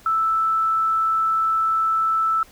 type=tone; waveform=sine; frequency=1318.5 Hz; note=E6; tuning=in tune; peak=-17 dBFS; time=0.06-2.43 s; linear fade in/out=2 ms; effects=pink hiss -50 dBFS RMS until 2.51 s